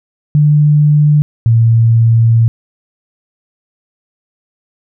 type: tone pair in turn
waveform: sine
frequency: 148.8 / 114.69 Hz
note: D3 / A#2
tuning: +23 / -28 cents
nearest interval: perfect fourth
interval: 451 cents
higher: first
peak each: -5 dBFS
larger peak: neither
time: 0.35-1.22 / 1.46-2.48 s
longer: second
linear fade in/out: 0 ms
effects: none